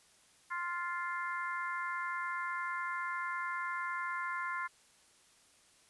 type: harmonic tone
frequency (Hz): 349.2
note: F4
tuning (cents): 0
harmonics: 3 / 4 / 5 / 6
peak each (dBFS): -38 / -40 / -42 / -44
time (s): 0.5-4.68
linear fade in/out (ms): 20
effects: white hiss -65 dBFS RMS until 5.89 s + resampled to 24000 Hz